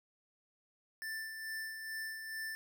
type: tone with tremolo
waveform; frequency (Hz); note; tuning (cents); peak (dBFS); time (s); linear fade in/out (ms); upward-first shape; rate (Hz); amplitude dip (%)
square; 1771; A6; +11; -39; 1.02-2.55; 0; sine; 2.3; 45
effects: none